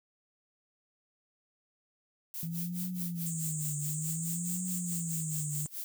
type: noise with tremolo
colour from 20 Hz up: violet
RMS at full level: -38 dBFS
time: 2.34-5.84 s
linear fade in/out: 0 ms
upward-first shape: sine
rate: 4.7 Hz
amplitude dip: 90%
type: tone with vibrato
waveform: sine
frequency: 164.3 Hz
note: E3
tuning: 5 cents flat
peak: -34 dBFS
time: 2.43-5.66 s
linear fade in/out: 0 ms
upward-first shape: triangle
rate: 0.56 Hz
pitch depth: 190 cents each way
type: band-pass noise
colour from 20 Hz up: pink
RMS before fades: -40 dBFS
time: 3.26-5.67 s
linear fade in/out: 5 ms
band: 6900 to 8900 Hz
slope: 96 dB/octave
effects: none